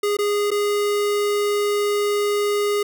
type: tone with dropouts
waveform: square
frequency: 411.6 Hz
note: G#4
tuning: 16 cents flat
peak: -19 dBFS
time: 0.03-2.83 s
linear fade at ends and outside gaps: 5 ms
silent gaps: 0.169-0.187 / 0.506-0.514 s
effects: none